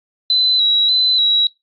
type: tone with vibrato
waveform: sine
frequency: 3951 Hz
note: B7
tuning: in tune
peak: -11 dBFS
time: 0.3-1.47 s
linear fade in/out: 2 ms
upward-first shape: square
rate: 1.7 Hz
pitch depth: 33 cents each way
effects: noise-tail reverb RT60 0.2 s tail -22 dB re dry + AAC 48 kbps